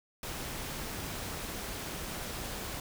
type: noise with amplitude modulation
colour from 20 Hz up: pink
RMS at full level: -37 dBFS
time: 0.23-2.8 s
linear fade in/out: 2 ms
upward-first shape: sine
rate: 247 Hz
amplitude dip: 45%
effects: none